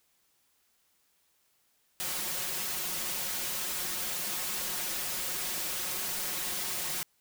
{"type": "noise with comb filter", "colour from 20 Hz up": "white", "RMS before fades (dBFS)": -34, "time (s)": [2, 7.03], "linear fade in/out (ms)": 0, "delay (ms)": 5.5, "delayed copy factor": 0.85, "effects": ["white hiss -71 dBFS RMS until 7.2 s"]}